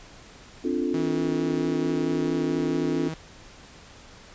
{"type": "chord", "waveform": "sine", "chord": "D minor seventh", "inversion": "third", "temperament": "equal", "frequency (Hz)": [261.6, 293.7, 349.2, 440], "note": ["C4", "D4", "F4", "A4"], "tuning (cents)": [0, 0, 0, 0], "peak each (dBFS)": [-28, -28, -28, -33], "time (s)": [0.64, 3.09], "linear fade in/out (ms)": 10}
{"type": "tone with vibrato", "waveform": "sawtooth", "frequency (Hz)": 160.6, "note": "E3", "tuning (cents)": -45, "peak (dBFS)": -27, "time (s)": [0.94, 3.14], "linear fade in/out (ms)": 0, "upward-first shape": "sine", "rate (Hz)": 4.5, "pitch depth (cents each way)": 12}
{"effects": ["pink hiss -48 dBFS RMS until 4.34 s", "resampled to 16000 Hz"]}